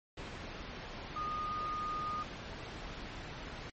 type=tone in noise; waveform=sine; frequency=1229 Hz; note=D#6; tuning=22 cents flat; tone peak=-35 dBFS; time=1.16-2.23 s; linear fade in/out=5 ms; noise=pink; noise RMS=-44 dBFS; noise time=0.17-3.7 s; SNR=+6 dB; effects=low-pass 4000 Hz 12 dB/octave + MP3 32 kbps